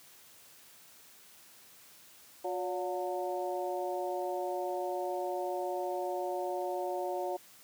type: harmonic tone with a mistuned harmonic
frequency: 180 Hz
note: F#3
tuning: 47 cents flat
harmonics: 2 / 3 / 4 / 5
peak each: -37 / -37 / -37 / -42 dBFS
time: 2.44-7.37 s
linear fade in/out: 10 ms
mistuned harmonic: 3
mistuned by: +85 cents
effects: white hiss -57 dBFS RMS until 7.63 s + high-pass 80 Hz 12 dB/octave